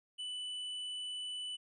sine tone with hard clipping, 2984 Hz, F#7, 14 cents sharp, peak -40 dBFS, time 0.18-1.57 s, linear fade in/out 20 ms, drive 5 dB, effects resampled to 24000 Hz

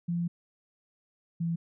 sine tone pair in turn, 171.8 / 167.59 Hz, F3 / E3, -28 / +29 cents, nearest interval unison, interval 43 cents, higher first, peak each -27 dBFS, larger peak neither, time 0.08-0.28 / 1.4-1.56 s, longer first, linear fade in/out 10 ms, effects none

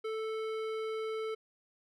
sine tone with hard clipping, 440 Hz, A4, in tune, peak -36 dBFS, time 0.04-1.35 s, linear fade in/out 10 ms, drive 14 dB, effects none

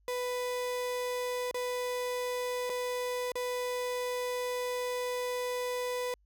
35% pulse tone with dropouts, 495.9 Hz, B4, 7 cents sharp, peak -30 dBFS, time 0.08-6.14 s, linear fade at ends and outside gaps 1 ms, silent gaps 1.512-1.544 / 2.695-2.699 / 3.319-3.355 s, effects added 50 Hz sine -64 dBFS peak until 6.25 s

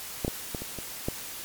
clicks, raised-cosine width 2 ms, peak -13 / -14 / -18 / -23 / -23 / -14 dBFS, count 6, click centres 0.248 / 0.28 / 0.548 / 0.62 / 0.787 / 1.085 s, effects white hiss -39 dBFS RMS until 1.44 s + MP3 96 kbps

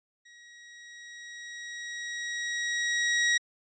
sawtooth tone with level ramp, 1903 Hz, A#6, 35 cents sharp, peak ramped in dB -48 to -18 dBFS, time 0.25-3.38 s, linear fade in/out 10 ms, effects resampled to 16000 Hz

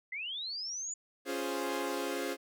sine linear sweep, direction up, 1979 to 7050 Hz, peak -36 dBFS, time 0.12-0.94 s, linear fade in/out 5 ms
sawtooth chord, Db major seventh, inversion none, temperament equal, 277.2 / 349.2 / 415.3 / 523.3 Hz, Db4 / F4 / Ab4 / C5, 0 / 0 / 0 / 0 cents, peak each -35 dBFS, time 1.25-2.37 s, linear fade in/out 50 ms
effects none

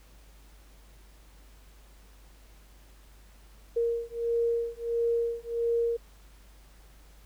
sine beating tone pair, 466.2 / 467.7 Hz, A#4 / A#4, 0 / +6 cents, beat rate 1.5 Hz, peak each -29 dBFS, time 3.76-5.97 s, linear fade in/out 10 ms, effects added 50 Hz sine -52 dBFS peak until 7.25 s + pink hiss -60 dBFS RMS until 7.25 s

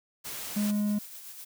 white noise, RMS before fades -38 dBFS, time 0.24-0.72 s, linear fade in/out 20 ms
triangle tone, 207.7 Hz, G#3, in tune, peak -23 dBFS, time 0.56-0.99 s, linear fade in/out 10 ms
blue noise with tremolo, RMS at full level -43 dBFS, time 0.62-1.45 s, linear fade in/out 10 ms, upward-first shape sine, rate 7.9 Hz, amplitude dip 40%
effects none

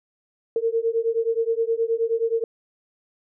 sine beating tone pair, 452.2 / 461.7 Hz, A4 / A#4, +47 / -17 cents, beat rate 9.5 Hz, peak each -23 dBFS, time 0.56-2.44 s, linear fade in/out 2 ms, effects none

